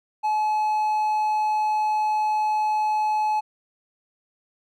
triangle tone, 855 Hz, A5, 50 cents flat, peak -18 dBFS, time 0.23-3.41 s, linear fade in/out 20 ms, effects none

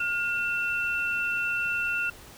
sine tone pair together, 1422 / 2696 Hz, F6 / E7, +31 / +38 cents, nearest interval major seventh, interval 1107 cents, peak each -28 dBFS, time 0-2.1 s, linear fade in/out 5 ms, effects pink hiss -48 dBFS RMS until 2.37 s

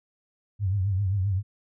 sine tone with vibrato, 97.2 Hz, G2, 14 cents flat, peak -22 dBFS, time 0.59-1.43 s, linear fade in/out 50 ms, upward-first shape triangle, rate 7.6 Hz, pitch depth 130 cents each way, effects none

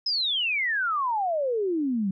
sine exponential sweep, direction down, 5220 to 184.4 Hz, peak -23 dBFS, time 0.06-2.11 s, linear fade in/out 5 ms, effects none

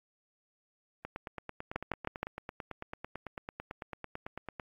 two click trains, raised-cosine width 0.5 ms, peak -17 / -24 dBFS, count 4 / 33, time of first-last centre 1.76-2.23 / 1.05-4.598 s, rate 6.38 / 9.02 Hz, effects AAC 64 kbps

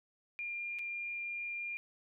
sine tone with dropouts, 2401 Hz, D7, 38 cents sharp, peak -37 dBFS, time 0.39-1.77 s, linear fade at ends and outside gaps 0 ms, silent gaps 0.787-0.792 s, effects none

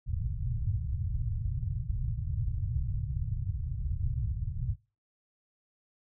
white low-pass noise, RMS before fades -32 dBFS, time 0.06-4.76 s, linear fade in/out 50 ms, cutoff 130 Hz, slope 48 dB/octave, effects noise-tail reverb RT60 0.3 s tail -23 dB re dry

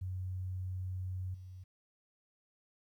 sine tone with level steps, 92.5 Hz, F#2, in tune, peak -36 / -46 dBFS, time 0.01-1.64 s, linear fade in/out 10 ms, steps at 1.34 s, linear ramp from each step 5 ms, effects 12-bit

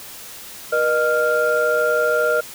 sine tone cluster, 480.1 / 613 / 1395 Hz, B4 / D#5 / F6, -49 / -26 / -2 cents, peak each -19 dBFS, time 0.72-2.41 s, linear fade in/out 10 ms, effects tanh soft clip ceiling -8 dBFS + white hiss -37 dBFS RMS until 2.54 s

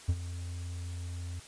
triangle tone with ADSR envelope, 87.31 Hz, F2, in tune, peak -20 dBFS, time 0.08-1.4 s, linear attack 14 ms, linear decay 52 ms, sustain -14 dB, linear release 10 ms, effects white hiss -51 dBFS RMS until 1.47 s + resampled to 22050 Hz

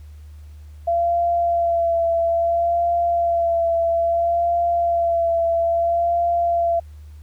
sine tone with vibrato, 680 Hz, F5, 46 cents flat, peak -16 dBFS, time 0.87-6.8 s, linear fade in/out 10 ms, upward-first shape sine, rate 0.6 Hz, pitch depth 22 cents each way, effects added 75 Hz sine -37 dBFS peak until 7.22 s + pink hiss -59 dBFS RMS until 7.22 s

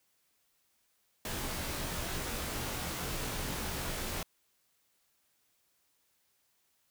pink noise with comb filter, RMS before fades -37 dBFS, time 1.25-4.23 s, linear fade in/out 2 ms, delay 20 ms, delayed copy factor -0.9, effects white hiss -74 dBFS RMS until 6.9 s

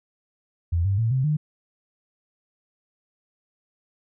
sine tone with pitch steps, 85 / 98.2 / 113.46 / 131.09 / 151.45 Hz, F2 / G2 / A#2 / C3 / D#3, -46 / +4 / -46 / +4 / -46 cents, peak -19 dBFS, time 0.72-1.37 s, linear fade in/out 10 ms, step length 130 ms, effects none

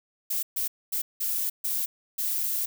violet noise bursts at uneven times, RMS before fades -28 dBFS, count 6, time 0.3-0.43 / 0.56-0.68 / 0.92-1.02 / 1.2-1.5 / 1.64-1.86 / 2.18-2.66 s, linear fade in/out 10 ms, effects none

